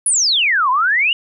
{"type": "exponential two-way sweep", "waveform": "sine", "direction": "down then up", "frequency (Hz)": [10548, 977, 2949], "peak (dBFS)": -12, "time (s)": [0.06, 1.13], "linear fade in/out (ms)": 2, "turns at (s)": 0.7, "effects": []}